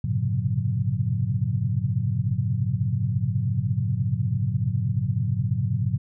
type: tone cluster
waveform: sine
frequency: 96.6 / 111 / 127.6 / 136.9 / 179.1 Hz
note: G2 / A2 / C3 / C#3 / F3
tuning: -25 / +16 / -43 / -21 / +44 cents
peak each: -29 / -25 / -29 / -28 / -31 dBFS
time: 0.04-5.98 s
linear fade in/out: 5 ms
effects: none